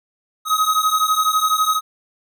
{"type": "beating tone pair", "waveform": "square", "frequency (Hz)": [1260, 1272], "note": ["D#6", "D#6"], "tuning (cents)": [21, 38], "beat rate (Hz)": 12, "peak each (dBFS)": -19, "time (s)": [0.45, 1.81], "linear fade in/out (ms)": 50, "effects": []}